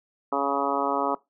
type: harmonic tone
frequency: 139.8 Hz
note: C#3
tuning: 15 cents sharp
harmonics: 2 / 3 / 4 / 5 / 6 / 7 / 8 / 9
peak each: -31 / -31 / -31 / -31 / -31 / -31 / -31 / -31 dBFS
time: 0.32-1.15 s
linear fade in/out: 5 ms
effects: noise-tail reverb RT60 0.2 s tail -20 dB re dry